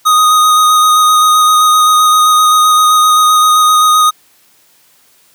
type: tone with vibrato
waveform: square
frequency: 1244.5 Hz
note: D#6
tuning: in tune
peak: -6 dBFS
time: 0.05-4.11 s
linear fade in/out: 20 ms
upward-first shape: square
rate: 7.7 Hz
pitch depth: 11 cents each way
effects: white hiss -49 dBFS RMS until 5.34 s + high-pass 100 Hz 12 dB/octave